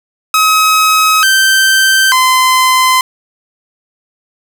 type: tone with pitch steps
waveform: sawtooth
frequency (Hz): 1274 / 1556 / 1029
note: D#6 / G6 / C6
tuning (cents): +41 / -13 / -29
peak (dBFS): -3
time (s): 0.34-3.01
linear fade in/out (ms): 2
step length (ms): 890
effects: none